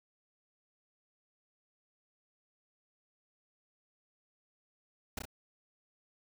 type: noise with echo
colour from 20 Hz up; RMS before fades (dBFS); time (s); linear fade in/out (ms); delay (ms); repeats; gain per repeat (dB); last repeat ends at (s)
pink; -37; 5.17-5.19; 5; 32; 2; -3; 5.254
effects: none